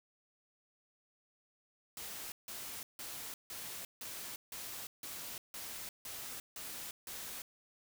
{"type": "noise bursts", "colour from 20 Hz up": "white", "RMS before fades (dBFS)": -45, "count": 11, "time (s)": [1.97, 7.42], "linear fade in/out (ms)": 2, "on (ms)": 350, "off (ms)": 160, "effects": []}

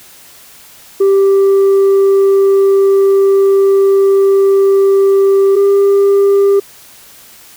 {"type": "tone pair in turn", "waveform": "sine", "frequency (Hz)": [392, 397.9], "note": ["G4", "G4"], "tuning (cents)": [0, 26], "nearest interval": "unison", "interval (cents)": 26, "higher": "second", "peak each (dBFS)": -3, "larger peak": "neither", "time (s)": [[1, 5.56], [5.56, 6.6]], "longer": "first", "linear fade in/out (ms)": 10, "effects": ["tanh soft clip ceiling -5 dBFS", "white hiss -39 dBFS RMS until 7.56 s"]}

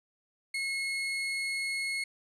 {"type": "tone", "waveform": "35% pulse", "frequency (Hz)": 2172, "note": "C#7", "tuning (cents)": -36, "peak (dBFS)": -29, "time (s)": [0.54, 2.04], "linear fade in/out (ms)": 5, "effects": ["resampled to 24000 Hz"]}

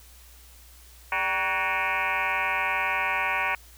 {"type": "tone with frequency modulation", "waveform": "sine", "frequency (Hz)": 1657, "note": "G#6", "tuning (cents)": -4, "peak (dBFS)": -23, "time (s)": [1.12, 3.55], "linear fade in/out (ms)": 2, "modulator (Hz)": 178, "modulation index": 5.1, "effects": ["added 60 Hz sine -50 dBFS peak until 3.77 s", "white hiss -53 dBFS RMS until 3.77 s"]}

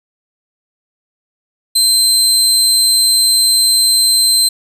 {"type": "tone", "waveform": "25% pulse", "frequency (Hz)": 4110, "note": "C8", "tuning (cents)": -32, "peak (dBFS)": -4, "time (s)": [1.75, 4.49], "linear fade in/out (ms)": 10, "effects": []}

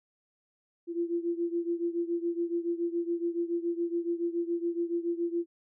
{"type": "beating tone pair", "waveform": "sine", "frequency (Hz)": [339.5, 346.6], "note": ["F4", "F4"], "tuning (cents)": [-49, -13], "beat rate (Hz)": 7.1, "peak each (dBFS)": [-30, -33], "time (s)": [0.87, 5.46], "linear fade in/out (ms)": 50, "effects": []}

